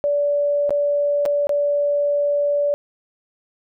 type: tone with dropouts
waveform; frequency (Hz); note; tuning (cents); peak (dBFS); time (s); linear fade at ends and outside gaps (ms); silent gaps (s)
sine; 578; D5; -28; -16; 0.04-2.74; 0; 0.694-0.706 / 1.254-1.26 / 1.47-1.493
effects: none